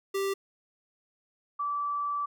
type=tone pair in turn; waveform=square / sine; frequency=392 / 1158.8 Hz; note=G4 / D6; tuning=0 / -24 cents; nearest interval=octave + perfect fifth; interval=1876 cents; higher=second; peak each=-28 dBFS; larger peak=neither; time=0.14-0.34 / 1.59-2.26 s; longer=second; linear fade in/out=10 ms; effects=none